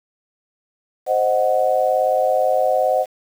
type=chord; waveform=sine; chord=C diminished; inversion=none; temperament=equal; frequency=523.3 / 622.3 / 740 Hz; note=C5 / Eb5 / Gb5; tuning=0 / 0 / 0 cents; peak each=-19 dBFS; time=1.06-3.06 s; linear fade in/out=50 ms; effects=7-bit